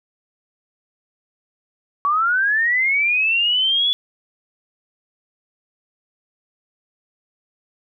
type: linear sweep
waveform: sine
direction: up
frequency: 1119 to 3443 Hz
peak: -15 dBFS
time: 2.05-3.93 s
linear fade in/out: 0 ms
effects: none